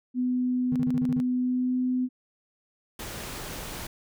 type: tone with pitch glide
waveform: sine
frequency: 250.5 to 253 Hz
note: B3 to B3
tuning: +25 to +42 cents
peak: -23 dBFS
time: 0.14-2.09 s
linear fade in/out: 50 ms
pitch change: +17 cents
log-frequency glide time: 1.39-1.78 s
type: tone bursts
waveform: triangle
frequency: 155.6 Hz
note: D#3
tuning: in tune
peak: -26 dBFS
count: 7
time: 0.72-1.201 s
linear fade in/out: 0 ms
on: 37 ms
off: 37 ms
type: noise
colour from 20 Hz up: pink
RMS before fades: -37 dBFS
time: 2.99-3.87 s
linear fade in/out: 5 ms
effects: none

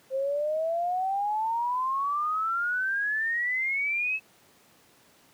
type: exponential sweep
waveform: sine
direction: up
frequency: 523.3 to 2613 Hz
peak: -25 dBFS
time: 0.1-4.2 s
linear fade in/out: 50 ms
effects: pink hiss -59 dBFS RMS until 5.33 s + high-pass 150 Hz 12 dB/octave

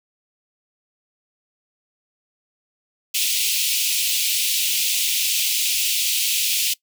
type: high-pass noise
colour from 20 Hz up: pink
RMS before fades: -21 dBFS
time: 3.14-6.74 s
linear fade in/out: 10 ms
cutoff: 2500 Hz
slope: 48 dB/octave
effects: noise-tail reverb RT60 0.1 s tail -21 dB re dry

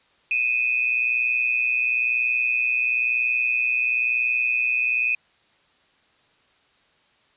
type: tone pair together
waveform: sine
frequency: 2479 / 2600 Hz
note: D#7 / E7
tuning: -7 / -24 cents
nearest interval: minor second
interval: 83 cents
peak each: -21 / -24 dBFS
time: 0.31-5.15 s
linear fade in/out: 2 ms
effects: white hiss -61 dBFS RMS until 7.36 s + resampled to 8000 Hz

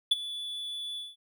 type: tone with ADSR envelope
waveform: triangle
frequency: 3451 Hz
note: A7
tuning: 34 cents flat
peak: -16 dBFS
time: 0.11-1.16 s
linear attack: 8 ms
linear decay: 24 ms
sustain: -17 dB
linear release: 190 ms
effects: none

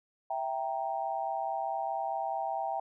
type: chord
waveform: sine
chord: E diminished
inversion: none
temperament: equal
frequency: 659.3 / 784 / 932.3 Hz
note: E5 / G5 / Bb5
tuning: 0 / 0 / 0 cents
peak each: -36 / -33 / -38 dBFS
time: 0.3-2.8 s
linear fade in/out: 5 ms
effects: none

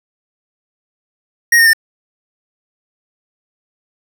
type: tone with pitch steps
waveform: square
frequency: 1874 / 1835.4 / 1797.7 Hz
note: A#6 / A#6 / A6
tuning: +9 / -27 / +37 cents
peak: -7 dBFS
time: 1.52-1.733 s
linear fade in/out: 5 ms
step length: 71 ms
effects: none

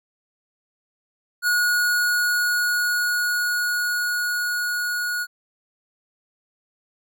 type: tone with level ramp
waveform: square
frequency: 1451 Hz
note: F#6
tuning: 34 cents flat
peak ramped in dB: -18 to -24 dBFS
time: 1.42-5.27 s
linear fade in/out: 50 ms
effects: none

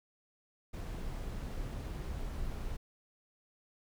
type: noise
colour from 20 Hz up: brown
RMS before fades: -39 dBFS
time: 0.73-2.77 s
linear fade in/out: 10 ms
effects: none

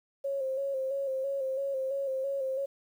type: tone with vibrato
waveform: sine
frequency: 540 Hz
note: C#5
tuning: 45 cents flat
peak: -29 dBFS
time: 0.24-2.66 s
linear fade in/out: 10 ms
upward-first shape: square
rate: 3 Hz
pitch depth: 39 cents each way
effects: 10-bit

